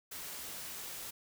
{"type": "noise", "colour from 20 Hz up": "white", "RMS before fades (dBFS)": -44, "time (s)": [0.11, 1.11], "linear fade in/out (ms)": 10, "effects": []}